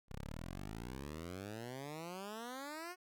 10% pulse exponential sweep, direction up, 31 to 370 Hz, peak -36 dBFS, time 0.08-2.96 s, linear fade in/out 50 ms, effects none

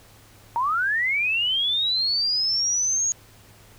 sine linear sweep, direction up, 905 to 6690 Hz, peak -20 dBFS, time 0.56-3.12 s, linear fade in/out 0 ms, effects added 105 Hz sine -54 dBFS peak until 3.78 s + pink hiss -52 dBFS RMS until 3.78 s

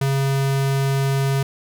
square tone, 136.7 Hz, C#3, 24 cents flat, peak -18 dBFS, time 0.01-1.43 s, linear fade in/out 5 ms, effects none

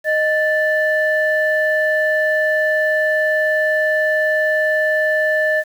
sine tone pair together, 619.9 / 1760 Hz, D#5 / A6, -7 / 0 cents, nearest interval octave + tritone, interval 1807 cents, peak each -16 / -16 dBFS, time 0.04-5.64 s, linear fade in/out 50 ms, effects tanh soft clip ceiling -7 dBFS + 7-bit

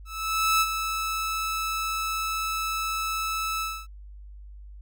sawtooth tone with ADSR envelope, 1309 Hz, E6, 13 cents flat, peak -15 dBFS, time 0.05-3.87 s, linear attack 560 ms, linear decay 43 ms, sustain -8 dB, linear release 260 ms, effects added 50 Hz sine -41 dBFS peak until 4.81 s

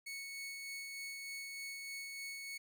sawtooth tone with tremolo, 2212 Hz, C#7, 4 cents flat, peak -39 dBFS, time 0.06-2.58 s, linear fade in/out 10 ms, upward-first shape sine, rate 3.3 Hz, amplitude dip 25%, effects none

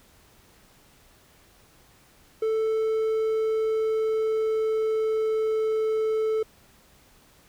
triangle tone with pitch glide, 440.9 to 437.9 Hz, A4 to A4, +4 to -8 cents, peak -20 dBFS, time 2.42-6.43 s, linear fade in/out 5 ms, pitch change -12 cents, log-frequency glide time 2.58-5.73 s, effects pink hiss -57 dBFS RMS until 7.48 s

